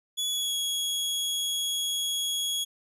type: tone with pitch glide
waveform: sawtooth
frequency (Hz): 3400 to 3334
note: G#7 to G#7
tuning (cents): +40 to +6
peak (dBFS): -24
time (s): 0.17-2.65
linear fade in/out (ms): 20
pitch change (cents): -34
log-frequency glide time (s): 0.29-0.55
effects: resampled to 32000 Hz